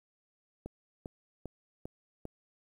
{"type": "click train", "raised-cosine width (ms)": 2, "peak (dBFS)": -27, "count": 5, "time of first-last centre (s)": [0.66, 2.254], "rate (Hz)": 2.51, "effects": ["10-bit"]}